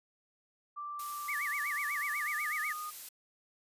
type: tone with pitch glide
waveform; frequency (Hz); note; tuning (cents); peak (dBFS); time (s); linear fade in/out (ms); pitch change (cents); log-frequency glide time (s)
sine; 1174.7 to 1227.4; D6 to D#6; 0 to -24; -38; 0.76-2.91; 20; +76; 2.04-2.62
type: noise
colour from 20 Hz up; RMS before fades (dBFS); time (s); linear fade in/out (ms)
blue; -44; 0.99-3.09; 5
type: tone with vibrato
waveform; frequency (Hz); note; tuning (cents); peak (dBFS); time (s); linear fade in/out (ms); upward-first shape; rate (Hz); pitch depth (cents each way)
sine; 1975.5; B6; 0; -33; 1.28-2.73; 10; sine; 8.1; 250
effects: resampled to 32000 Hz